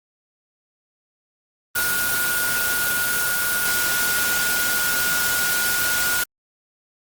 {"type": "tone in noise", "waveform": "sine", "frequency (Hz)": 1439, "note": "F#6", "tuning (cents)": -49, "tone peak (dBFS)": -22, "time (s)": [1.75, 6.24], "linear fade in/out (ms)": 10, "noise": "white", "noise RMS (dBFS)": -23, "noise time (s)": [1.75, 6.24], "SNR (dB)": -2, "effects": ["Opus 24 kbps"]}